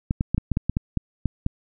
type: clicks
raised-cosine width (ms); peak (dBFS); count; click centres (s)
5; -9; 11; 0.109 / 0.209 / 0.346 / 0.38 / 0.517 / 0.571 / 0.696 / 0.769 / 0.973 / 1.257 / 1.464
effects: none